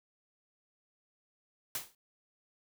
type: noise with exponential decay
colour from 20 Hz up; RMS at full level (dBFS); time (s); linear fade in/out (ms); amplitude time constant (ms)
white; -33; 1.75-1.95; 2; 42
effects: none